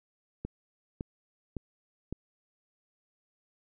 click train, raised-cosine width 3 ms, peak -22 dBFS, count 4, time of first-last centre 0.45-2.126 s, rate 1.79 Hz, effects none

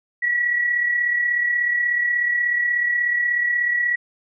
sine tone pair together, 1898 / 1934.5 Hz, A#6 / B6, +31 / -36 cents, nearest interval unison, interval 33 cents, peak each -28 / -18 dBFS, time 0.22-3.96 s, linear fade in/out 10 ms, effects none

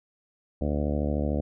harmonic tone, 73.42 Hz, D2, in tune, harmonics 1 / 2 / 3 / 4 / 5 / 6 / 7 / 8 / 9 / 10, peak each -28 / -33 / -31 / -33 / -40 / -39 / -35 / -36 / -41 / -46 dBFS, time 0.61-1.41 s, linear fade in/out 5 ms, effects none

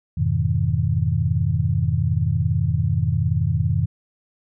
sine chord, F half-diminished seventh, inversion none, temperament just, 87.31 / 104.77 / 125.72 / 157.15 Hz, F2 / Ab2 / Cb3 / Eb3, 0 / +16 / +31 / +18 cents, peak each -23 dBFS, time 0.17-3.86 s, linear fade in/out 10 ms, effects none

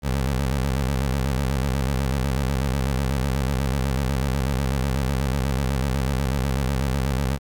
20% pulse tone with vibrato, 66.9 Hz, C2, 39 cents sharp, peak -16 dBFS, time 0.02-7.39 s, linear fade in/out 50 ms, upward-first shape square, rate 8.1 Hz, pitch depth 100 cents each way, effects 9-bit

